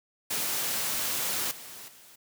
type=noise with level steps; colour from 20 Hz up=white; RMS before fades=-30 / -44 / -53 dBFS; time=0.3-2.16 s; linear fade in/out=10 ms; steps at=1.51 / 1.88 s; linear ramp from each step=2 ms; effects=high-pass 100 Hz 12 dB/octave